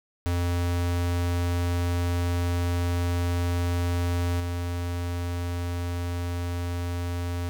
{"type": "tone with level steps", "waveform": "square", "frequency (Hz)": 87.3, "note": "F2", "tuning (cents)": 0, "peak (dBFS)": [-24, -28], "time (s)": [0.26, 7.49], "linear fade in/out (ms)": 0, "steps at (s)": 4.4, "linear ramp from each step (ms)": 2, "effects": []}